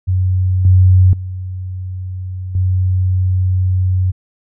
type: tone with level steps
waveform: sine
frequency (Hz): 92.5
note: F#2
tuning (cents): 0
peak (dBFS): -11 / -5 / -21 / -11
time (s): 0.07-4.12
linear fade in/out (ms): 20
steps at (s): 0.65 / 1.13 / 2.55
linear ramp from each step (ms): 2
effects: none